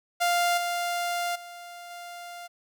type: tone with level steps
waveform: sawtooth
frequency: 698.5 Hz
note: F5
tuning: in tune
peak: -18 / -23 / -37 / -35 dBFS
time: 0.2-2.48 s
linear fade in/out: 20 ms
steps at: 0.57 / 1.35 / 1.9 s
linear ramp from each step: 10 ms
effects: none